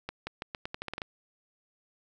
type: accelerating click train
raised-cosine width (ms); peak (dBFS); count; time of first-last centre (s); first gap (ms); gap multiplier
0.3; -19; 11; 0.09-1.018; 180; 0.84
effects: none